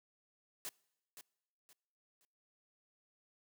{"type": "noise with echo", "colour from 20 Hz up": "white", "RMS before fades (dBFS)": -43, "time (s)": [0.65, 0.69], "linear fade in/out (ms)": 0, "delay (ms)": 520, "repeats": 3, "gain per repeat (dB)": -10, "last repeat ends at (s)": 2.25, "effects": ["noise-tail reverb RT60 0.9 s tail -25 dB re dry", "high-pass 150 Hz 12 dB/octave"]}